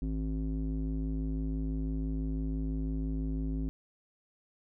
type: tone with low-pass filter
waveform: square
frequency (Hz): 53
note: G#1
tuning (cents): +36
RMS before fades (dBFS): -33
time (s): 0.02-3.69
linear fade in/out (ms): 0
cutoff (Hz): 270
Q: 3.2
effects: none